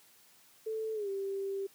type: tone with pitch glide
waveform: sine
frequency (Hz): 440 to 392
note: A4 to G4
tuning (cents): 0 to 0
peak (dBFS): -33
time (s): 0.66-1.67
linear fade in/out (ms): 10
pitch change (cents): -200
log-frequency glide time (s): 0.94-1.09
effects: white hiss -62 dBFS RMS until 1.74 s + high-pass 100 Hz 12 dB/octave